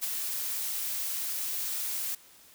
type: noise with ADSR envelope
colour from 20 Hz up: blue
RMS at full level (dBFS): -28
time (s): 0.01-2.15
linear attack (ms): 32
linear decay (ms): 7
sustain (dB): -5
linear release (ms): 5
effects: white hiss -56 dBFS RMS until 2.54 s